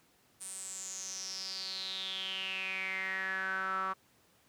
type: tone with band-pass filter sweep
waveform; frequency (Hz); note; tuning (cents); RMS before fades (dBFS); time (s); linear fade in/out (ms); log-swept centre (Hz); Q
sawtooth; 190; F#3; +46; -38; 0.4-3.94; 20; 9200 to 1200; 8.5
effects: pink hiss -67 dBFS RMS until 4.48 s + high-pass 100 Hz 12 dB/octave